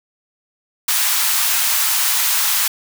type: high-pass noise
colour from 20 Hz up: white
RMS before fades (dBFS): -17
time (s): 0.88-2.68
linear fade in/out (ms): 5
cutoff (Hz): 860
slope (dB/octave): 24
effects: none